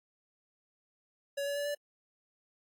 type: tone with pitch steps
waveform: square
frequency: 563 / 569.2 / 575.5 / 581.8 Hz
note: C#5 / C#5 / D5 / D5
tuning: +27 / +46 / -35 / -16 cents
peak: -33 dBFS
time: 1.37-1.75 s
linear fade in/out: 10 ms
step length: 95 ms
effects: AAC 64 kbps